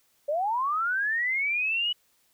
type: linear sweep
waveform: sine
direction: up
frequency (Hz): 554.4 to 2960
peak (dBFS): -24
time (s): 0.28-1.93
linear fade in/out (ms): 10
effects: white hiss -67 dBFS RMS until 2.33 s